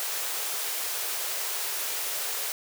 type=high-pass noise; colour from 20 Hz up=white; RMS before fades=-31 dBFS; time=0-2.52 s; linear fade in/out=0 ms; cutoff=380 Hz; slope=48 dB/octave; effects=none